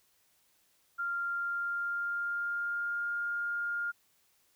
sine tone with pitch glide, 1392 to 1410.6 Hz, F6 to F6, -6 to +17 cents, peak -31 dBFS, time 0.98-3.92 s, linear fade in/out 20 ms, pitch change +23 cents, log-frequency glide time 1.25-3.11 s, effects white hiss -70 dBFS RMS until 4.55 s

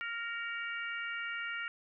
harmonic tone with a mistuned harmonic, 466.2 Hz, A#4, in tune, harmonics 3 / 4 / 5 / 6, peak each -39 / -41 / -43 / -45 dBFS, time 0.01-1.68 s, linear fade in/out 0 ms, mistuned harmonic 5, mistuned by -35 cents, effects none

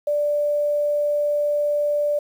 sine tone with quantisation, 587.3 Hz, D5, in tune, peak -18 dBFS, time 0.07-2.19 s, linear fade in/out 5 ms, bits 8, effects none

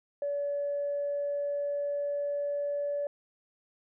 sine tone with pitch glide, 572 to 575.6 Hz, D5 to D5, -46 to -35 cents, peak -28 dBFS, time 0.22-3.07 s, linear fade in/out 2 ms, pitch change +11 cents, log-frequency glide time 0.41-2.93 s, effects tanh soft clip ceiling -24 dBFS

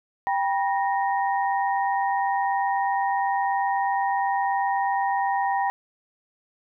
sine tone cluster, 788 / 969 / 1857 Hz, G5 / B5 / A#6, +9 / -33 / -7 cents, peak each -23 / -26 / -31 dBFS, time 0.27-5.7 s, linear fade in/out 0 ms, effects none

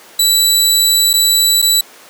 20% pulse tone with dropouts, 3951 Hz, B7, in tune, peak -3 dBFS, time 0.19-1.81 s, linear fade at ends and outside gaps 5 ms, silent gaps 1.132-1.137 / 1.618-1.624 s, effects pink hiss -39 dBFS RMS until 2.09 s + high-pass 400 Hz 12 dB/octave

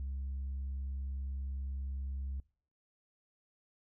sine tone, 67.5 Hz, C#2, 45 cents flat, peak -34 dBFS, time 0-2.4 s, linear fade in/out 0 ms, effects noise-tail reverb RT60 0.5 s tail -24 dB re dry + tanh soft clip ceiling -34 dBFS

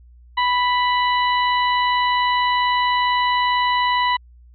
harmonic tone, 987.8 Hz, B5, in tune, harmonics 1 / 2 / 3 / 4, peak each -17 / -23 / -27 / -29 dBFS, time 0.37-4.17 s, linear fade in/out 10 ms, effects added 60 Hz sine -44 dBFS peak until 4.54 s

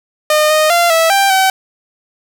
sawtooth tone with pitch steps, 610 / 618 / 690 / 654 / 788 / 764 Hz, D#5 / D#5 / F5 / E5 / G5 / G5, -34 / -12 / -21 / -14 / +9 / -45 cents, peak -5 dBFS, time 0.3-1.5 s, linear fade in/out 2 ms, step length 200 ms, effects none

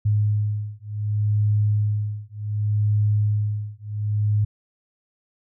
sine beating tone pair, 104.6 / 105.27 Hz, G#2 / G#2, +13 / +24 cents, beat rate 0.67 Hz, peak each -22 dBFS, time 0.05-4.45 s, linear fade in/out 10 ms, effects none

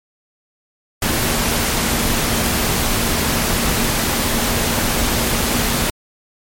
sine tone in noise, 233.1 Hz, A#3, in tune, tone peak -27 dBFS, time 1.02-5.9 s, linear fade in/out 2 ms, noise pink, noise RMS -18 dBFS, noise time 1.02-5.9 s, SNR -12 dB, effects MP3 64 kbps

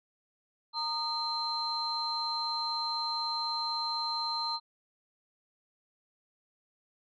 sine tone cluster, 922 / 1227 / 4122 Hz, A#5 / D#6 / C8, -19 / -25 / -27 cents, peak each -35 / -38 / -32 dBFS, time 0.73-4.6 s, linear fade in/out 50 ms, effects tanh soft clip ceiling -21 dBFS

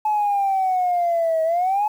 sine exponential two-way sweep, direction down then up, 860 to 637 to 860 Hz, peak -16 dBFS, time 0.05-1.88 s, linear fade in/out 5 ms, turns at 1.43 s, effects tanh soft clip ceiling -13 dBFS + 8-bit

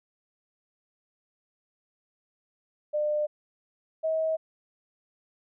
sine tone pair in turn, 600 / 638.6 Hz, D5 / D#5, +37 / +45 cents, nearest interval minor second, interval 108 cents, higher second, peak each -24 dBFS, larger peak neither, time 2.93-3.27 / 4.03-4.37 s, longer neither, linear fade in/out 20 ms, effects none

